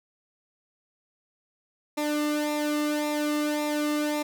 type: tone with flanger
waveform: sawtooth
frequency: 298.2 Hz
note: D4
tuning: 27 cents sharp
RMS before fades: -27 dBFS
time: 1.97-4.23 s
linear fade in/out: 10 ms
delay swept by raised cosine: 0.64 to 1.27 ms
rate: 1.8 Hz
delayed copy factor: -0.7
effects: none